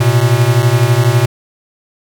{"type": "beating tone pair", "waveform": "square", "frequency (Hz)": [115.2, 127.2], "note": ["A#2", "C3"], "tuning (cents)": [-20, -48], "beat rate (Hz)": 12, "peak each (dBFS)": -12, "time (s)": [0, 1.26], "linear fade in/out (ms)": 10, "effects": []}